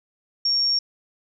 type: tone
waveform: sine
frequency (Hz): 5530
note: F8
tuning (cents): -18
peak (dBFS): -18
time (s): 0.45-0.79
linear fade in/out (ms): 5
effects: none